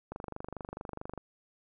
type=click train; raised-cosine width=1 ms; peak=-25 dBFS; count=27; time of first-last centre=0.12-1.177 s; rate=24.6 Hz; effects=none